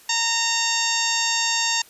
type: harmonic tone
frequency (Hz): 920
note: A#5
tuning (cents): -23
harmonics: 1 / 2 / 3 / 4 / 5 / 6 / 7 / 8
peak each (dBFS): -28 / -28 / -28 / -28 / -28 / -28 / -28 / -28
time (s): 0.09-1.82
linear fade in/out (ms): 5
effects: white hiss -50 dBFS RMS until 1.89 s + resampled to 32000 Hz